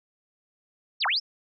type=linear two-way sweep; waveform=sine; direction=down then up; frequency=5540 to 708 to 5540 Hz; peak=-22 dBFS; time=1-1.2 s; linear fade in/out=20 ms; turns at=1.06 s; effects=none